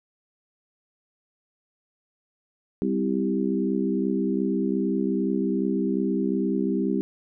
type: harmonic tone with a mistuned harmonic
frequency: 65.7 Hz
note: C2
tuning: 8 cents sharp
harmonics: 3 / 4 / 5 / 6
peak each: -26 / -27 / -28 / -29 dBFS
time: 2.82-7.01 s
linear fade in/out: 0 ms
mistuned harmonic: 4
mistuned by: -21 cents
effects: none